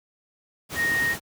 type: tone in noise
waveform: sine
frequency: 1862 Hz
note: A#6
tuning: 2 cents flat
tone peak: -21 dBFS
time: 0.75-1.16 s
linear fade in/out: 50 ms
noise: pink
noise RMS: -32 dBFS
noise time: 0.69-1.2 s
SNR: +8 dB
effects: high-pass 80 Hz 12 dB/octave